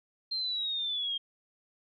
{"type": "linear sweep", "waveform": "sine", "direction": "down", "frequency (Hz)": [4186, 3200], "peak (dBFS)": -30, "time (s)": [0.31, 1.18], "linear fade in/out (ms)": 10, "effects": []}